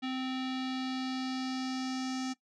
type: tone with low-pass filter sweep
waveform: square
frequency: 259.7 Hz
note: C4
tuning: 13 cents flat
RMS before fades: -35 dBFS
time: 0.02-2.34 s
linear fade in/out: 20 ms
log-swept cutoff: 3500 to 6000 Hz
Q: 2.9
effects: noise-tail reverb RT60 0.1 s tail -17 dB re dry